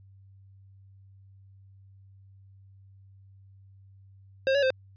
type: tone with pitch steps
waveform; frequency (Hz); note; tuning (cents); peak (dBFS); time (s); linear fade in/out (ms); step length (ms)
square; 534 / 564 / 522; C5 / C#5 / C5; +35 / +30 / -4; -22; 4.47-4.704; 0; 78
effects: added 97 Hz sine -51 dBFS peak until 4.96 s + resampled to 11025 Hz